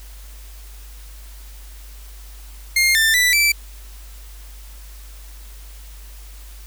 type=tone with pitch steps; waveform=sawtooth; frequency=2124 / 1785 / 1977 / 2326 Hz; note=C7 / A6 / B6 / D7; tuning=+25 / +24 / +1 / -17 cents; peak=-10 dBFS; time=2.76-3.52 s; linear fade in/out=5 ms; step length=190 ms; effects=added 50 Hz sine -36 dBFS peak until 6.66 s + white hiss -46 dBFS RMS until 6.66 s